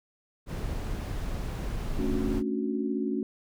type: noise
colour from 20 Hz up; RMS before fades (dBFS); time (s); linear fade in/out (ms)
brown; -32; 0.46-2.43; 50
type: chord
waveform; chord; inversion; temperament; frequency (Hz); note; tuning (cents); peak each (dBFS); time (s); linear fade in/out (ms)
sine; D major seventh; second; just; 220.2 / 275.3 / 293.7 / 367.1; A3 / C#4 / D4 / F#4; +2 / -12 / 0 / -14; -31 / -31 / -37 / -33; 1.99-3.23; 2
effects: none